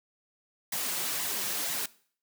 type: noise with flanger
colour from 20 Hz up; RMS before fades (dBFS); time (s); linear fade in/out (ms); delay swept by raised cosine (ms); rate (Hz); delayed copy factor
white; -32; 0.72-1.86; 5; 1 to 5.7; 2; +0.5
effects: noise-tail reverb RT60 0.5 s tail -20 dB re dry + high-pass 150 Hz 12 dB/octave